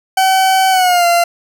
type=tone with pitch glide; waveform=40% pulse; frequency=761 to 689.8 Hz; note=F#5 to F5; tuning=+48 to -22 cents; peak=-8 dBFS; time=0.17-1.24 s; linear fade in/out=5 ms; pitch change=-170 cents; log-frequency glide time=0.7-1.06 s; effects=none